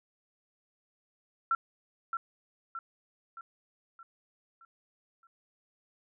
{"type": "tone with echo", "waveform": "sine", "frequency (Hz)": 1354, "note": "E6", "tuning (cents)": 46, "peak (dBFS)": -24, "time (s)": [1.51, 1.55], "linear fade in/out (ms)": 2, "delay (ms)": 620, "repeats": 6, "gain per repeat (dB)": -6, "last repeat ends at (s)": 5.27, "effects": []}